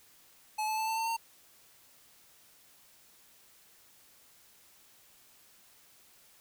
square tone with pitch steps, 859 / 869.5 / 880.1 / 890.8 / 901.7 / 912.7 Hz, A5 / A5 / A5 / A5 / A5 / A#5, -42 / -21 / 0 / +21 / +42 / -37 cents, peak -31 dBFS, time 0.58-1.168 s, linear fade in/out 10 ms, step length 98 ms, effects white hiss -61 dBFS RMS until 6.4 s

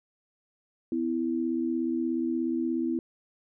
sine tone pair together, 252.8 / 329.6 Hz, B3 / E4, +41 / 0 cents, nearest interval perfect fourth, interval 459 cents, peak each -29 / -28 dBFS, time 0.92-2.99 s, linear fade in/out 2 ms, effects none

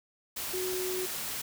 sine tone in noise, 368.8 Hz, F#4, 6 cents flat, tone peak -32 dBFS, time 0.53-1.06 s, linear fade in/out 10 ms, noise white, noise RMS -36 dBFS, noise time 0.36-1.42 s, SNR +1 dB, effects none

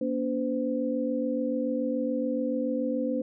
sine tone cluster, 238.1 / 285.1 / 512 Hz, A#3 / C#4 / C5, +37 / +49 / -38 cents, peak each -30 dBFS, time 0.01-3.22 s, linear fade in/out 5 ms, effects none

